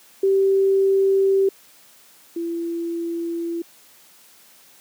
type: tone pair in turn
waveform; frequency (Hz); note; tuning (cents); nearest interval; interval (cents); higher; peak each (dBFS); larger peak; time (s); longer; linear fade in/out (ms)
sine; 388.7 / 337.3; G4 / E4; -15 / +40; major second; 245; first; -14 / -23; first; 0.23-1.49 / 2.36-3.62; neither; 5
effects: white hiss -51 dBFS RMS until 4.8 s + high-pass 150 Hz 12 dB/octave